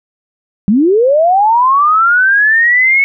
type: linear sweep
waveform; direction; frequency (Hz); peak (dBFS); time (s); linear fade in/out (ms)
sine; up; 185 to 2217; -6; 0.68-3.04; 0
effects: none